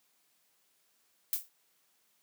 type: noise with exponential decay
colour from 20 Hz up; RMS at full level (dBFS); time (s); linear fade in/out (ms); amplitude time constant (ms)
violet; -27; 1.33-1.49; 0; 33
effects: white hiss -72 dBFS RMS until 2.22 s + high-pass 150 Hz 12 dB/octave